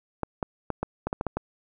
clicks, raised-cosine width 1 ms, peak -13 dBFS, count 9, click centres 0.233 / 0.428 / 0.703 / 0.83 / 1.07 / 1.129 / 1.211 / 1.267 / 1.37 s, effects none

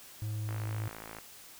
triangle tone, 107.2 Hz, A2, 45 cents flat, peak -31 dBFS, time 0.22-0.88 s, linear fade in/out 0 ms
click train, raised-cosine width 0.5 ms, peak -28 dBFS, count 39, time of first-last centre 0.49-1.186 s, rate 54.6 Hz
effects white hiss -52 dBFS RMS until 1.59 s

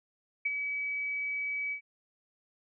sine tone with ADSR envelope, 2282 Hz, C#7, 50 cents sharp, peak -25 dBFS, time 0.45-1.81 s, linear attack 9 ms, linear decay 29 ms, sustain -6 dB, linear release 92 ms, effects none

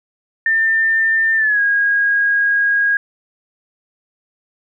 sine tone with pitch glide, 1797 to 1638.4 Hz, A6 to G#6, +36 to -24 cents, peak -12 dBFS, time 0.46-2.97 s, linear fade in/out 2 ms, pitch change -160 cents, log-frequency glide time 1.36-1.61 s, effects none

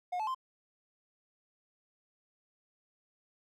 triangle tone with pitch steps, 720 / 866.2 / 1042 Hz, F#5 / A5 / C6, -47 / -27 / -7 cents, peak -30 dBFS, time 0.12-0.348 s, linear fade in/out 10 ms, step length 76 ms, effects none

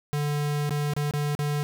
square tone with dropouts, 146.83 Hz, D3, in tune, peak -25 dBFS, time 0.13-1.63 s, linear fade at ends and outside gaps 0 ms, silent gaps 0.694-0.707 / 0.936-0.965 / 1.11-1.137 / 1.351-1.391 s, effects none

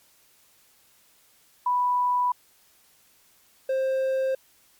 sine / triangle tone pair in turn, 987 / 528.6 Hz, B5 / C5, -1 / +18 cents, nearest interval major seventh, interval 1081 cents, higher first, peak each -20 dBFS, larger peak neither, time 1.66-2.32 / 3.69-4.35 s, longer neither, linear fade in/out 5 ms, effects white hiss -60 dBFS RMS until 4.79 s + MP3 96 kbps

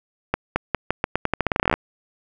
accelerating click train, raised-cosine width 0.5 ms, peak -4 dBFS, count 20, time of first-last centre 0.34-1.74 s, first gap 220 ms, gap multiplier 0.85, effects none

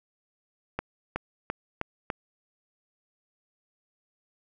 accelerating click train, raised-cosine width 0.5 ms, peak -14 dBFS, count 5, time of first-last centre 0.79-2.102 s, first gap 370 ms, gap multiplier 0.92, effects none

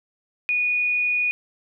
sine tone, 2462 Hz, D#7, 19 cents flat, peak -19 dBFS, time 0.49-1.31 s, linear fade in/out 0 ms, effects none

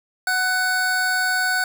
square tone pair together, 740 / 1493.3 Hz, F#5 / F#6, 0 / +16 cents, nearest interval octave, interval 1216 cents, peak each -27 / -20 dBFS, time 0.27-1.64 s, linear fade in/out 2 ms, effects none

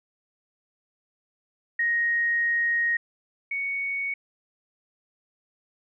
sine tone pair in turn, 1873 / 2227 Hz, A#6 / C#7, +8 / +7 cents, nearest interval minor third, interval 299 cents, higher second, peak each -21 / -26 dBFS, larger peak first, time 1.79-2.97 / 3.51-4.14 s, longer first, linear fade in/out 5 ms, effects none

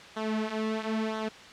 sawtooth tone with flanger, 218.7 Hz, A3, 10 cents flat, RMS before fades -31 dBFS, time 0.16-1.29 s, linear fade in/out 10 ms, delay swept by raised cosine 0.4 to 5.9 ms, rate 0.99 Hz, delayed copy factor -0.7, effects white hiss -47 dBFS RMS until 1.52 s + low-pass 4000 Hz 12 dB/octave

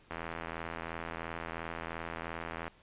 click train, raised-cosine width 0.5 ms, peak -23 dBFS, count 214, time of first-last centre 0.11-2.679 s, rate 82.9 Hz, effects pink hiss -62 dBFS RMS until 2.82 s + resampled to 8000 Hz

